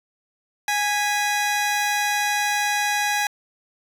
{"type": "tone pair together", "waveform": "20% pulse", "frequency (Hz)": [827.7, 1975.5], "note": ["G#5", "B6"], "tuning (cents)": [-6, 0], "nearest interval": "octave + minor third", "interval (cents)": 1506, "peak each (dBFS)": [-16, -22], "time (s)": [0.68, 3.27], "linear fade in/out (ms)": 2, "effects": ["resampled to 32000 Hz"]}